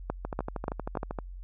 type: two click trains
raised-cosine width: 1 ms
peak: -15 / -19 dBFS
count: 4 / 13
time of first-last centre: 0.1-0.972 / 0.25-1.188 s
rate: 3.44 / 12.8 Hz
effects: added 45 Hz sine -39 dBFS peak until 1.43 s